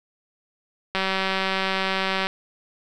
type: click train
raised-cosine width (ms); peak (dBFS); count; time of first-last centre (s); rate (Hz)
0.3; -8; 253; 0.95-2.269; 191
effects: none